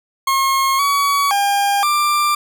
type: tone with pitch steps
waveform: 40% pulse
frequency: 1080 / 1130 / 804 / 1185 Hz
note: C#6 / C#6 / G5 / D6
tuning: -45 / +33 / +44 / +15 cents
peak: -13 dBFS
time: 0.27-2.35 s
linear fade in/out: 5 ms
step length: 520 ms
effects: none